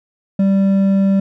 sine tone with hard clipping, 195.2 Hz, G3, 7 cents flat, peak -12 dBFS, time 0.39-1.2 s, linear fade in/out 5 ms, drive 5 dB, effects none

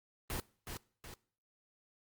pink noise with echo, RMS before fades -38 dBFS, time 0.3-0.4 s, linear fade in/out 0 ms, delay 370 ms, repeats 2, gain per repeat -6 dB, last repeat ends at 1.14 s, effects noise-tail reverb RT60 0.5 s tail -22 dB re dry + Opus 24 kbps

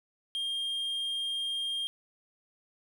triangle tone, 3213 Hz, G7, 42 cents sharp, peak -29 dBFS, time 0.35-1.87 s, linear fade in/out 0 ms, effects none

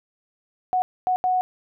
sine tone bursts at uneven times, 737 Hz, F#5, 7 cents flat, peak -18 dBFS, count 3, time 0.73-0.82 / 1.07-1.16 / 1.24-1.41 s, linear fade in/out 0 ms, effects none

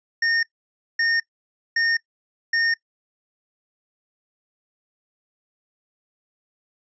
square tone bursts, 1834 Hz, A#6, 29 cents flat, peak -19 dBFS, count 4, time 0.22-2.74 s, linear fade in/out 5 ms, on 210 ms, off 560 ms, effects noise-tail reverb RT60 0.1 s tail -21 dB re dry + resampled to 16000 Hz

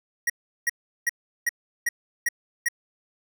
square tone bursts, 1900 Hz, A#6, 33 cents sharp, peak -21 dBFS, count 7, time 0.27-2.686 s, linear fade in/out 5 ms, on 28 ms, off 370 ms, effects none

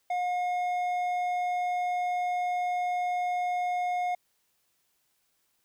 sine tone with hard clipping, 718 Hz, F5, 48 cents sharp, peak -28 dBFS, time 0.1-4.15 s, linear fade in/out 5 ms, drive 6 dB, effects white hiss -73 dBFS RMS until 5.64 s

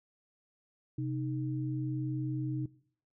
sine tone pair together, 130 / 309.2 Hz, C3 / D#4, -11 / -11 cents, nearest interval octave + minor third, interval 1500 cents, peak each -33 / -37 dBFS, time 0.98-2.66 s, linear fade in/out 5 ms, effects noise-tail reverb RT60 0.6 s tail -21 dB re dry

